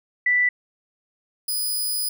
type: tone pair in turn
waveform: sine / 5% pulse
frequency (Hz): 1975.5 / 4978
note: B6 / D#8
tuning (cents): 0 / 0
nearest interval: octave + major third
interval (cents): 1600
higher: second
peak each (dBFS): -16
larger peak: neither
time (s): 0.26-0.49 / 1.48-2.09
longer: second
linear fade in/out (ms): 5
effects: none